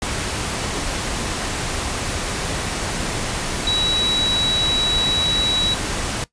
sine tone in noise, 3900 Hz, B7, 23 cents flat, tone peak -17 dBFS, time 3.67-5.74 s, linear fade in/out 2 ms, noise pink, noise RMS -24 dBFS, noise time 0.02-6.24 s, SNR +4 dB, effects noise-tail reverb RT60 0.1 s tail -18 dB re dry + resampled to 22050 Hz

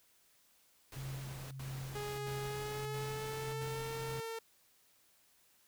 pink noise bursts, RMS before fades -50 dBFS, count 5, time 0.92-4.202 s, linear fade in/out 2 ms, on 590 ms, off 83 ms
sine tone with tremolo, 133.7 Hz, C3, 38 cents sharp, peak -40 dBFS, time 0.96-4.2 s, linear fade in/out 0 ms, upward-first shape sine, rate 1.6 Hz, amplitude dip 50%
sawtooth tone with pitch glide, 415.3 to 452.9 Hz, G#4 to A#4, 0 to -50 cents, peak -36 dBFS, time 1.95-4.39 s, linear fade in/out 5 ms, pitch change +150 cents, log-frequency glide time 2.41-3.91 s
effects white hiss -69 dBFS RMS until 5.67 s

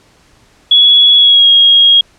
sine tone with pitch glide, 3371 to 3275 Hz, G#7 to G#7, +25 to -25 cents, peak -3 dBFS, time 0.71-2.01 s, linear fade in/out 5 ms, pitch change -50 cents, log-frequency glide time 1.17-1.49 s, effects pink hiss -48 dBFS RMS until 2.18 s + low-pass 8000 Hz 12 dB/octave

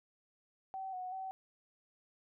sine tone with pitch steps, 766 / 736 / 762 Hz, G5 / F#5 / G5, -40 / -9 / -49 cents, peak -39 dBFS, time 0.74-1.31 s, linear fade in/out 0 ms, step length 190 ms, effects none

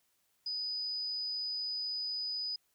sine tone, 4978 Hz, D#8, in tune, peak -34 dBFS, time 0.46-2.56 s, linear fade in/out 5 ms, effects white hiss -75 dBFS RMS until 2.74 s

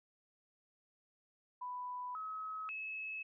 sine tone with pitch steps, 992 / 1280 / 2588 Hz, B5 / D#6 / E7, +7 / +49 / -32 cents, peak -40 dBFS, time 1.61-3.23 s, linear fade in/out 10 ms, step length 540 ms, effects none

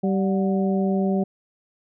harmonic tone with a mistuned harmonic, 193.5 Hz, G3, 22 cents flat, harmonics 1 / 2 / 3 / 4, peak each -20 / -26 / -30 / -32 dBFS, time 0.03-1.24 s, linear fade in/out 10 ms, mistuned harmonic 4, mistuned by -90 cents, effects none

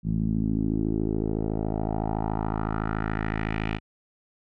10% pulse tone with low-pass filter sweep, 53.8 Hz, A1, 38 cents flat, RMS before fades -27 dBFS, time 0.03-3.8 s, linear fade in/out 50 ms, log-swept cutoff 180 to 2700 Hz, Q 2.7, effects none

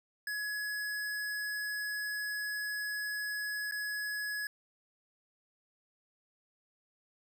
square tone with dropouts, 1686 Hz, G#6, 26 cents sharp, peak -35 dBFS, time 0.27-4.47 s, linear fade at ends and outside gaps 2 ms, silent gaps 3.712-3.721 s, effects none

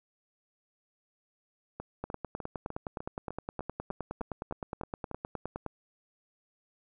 two click trains, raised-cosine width 1 ms, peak -24 / -21 dBFS, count 12 / 36, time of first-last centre 1.8-5.113 / 2.04-5.663 s, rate 3.32 / 9.66 Hz, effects none

